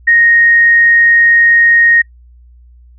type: tone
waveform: sine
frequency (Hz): 1864.7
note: A#6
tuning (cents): 0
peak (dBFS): -5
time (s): 0.07-2.02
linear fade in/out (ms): 10
effects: noise-tail reverb RT60 0.1 s tail -23 dB re dry + added 60 Hz sine -38 dBFS peak until 2.98 s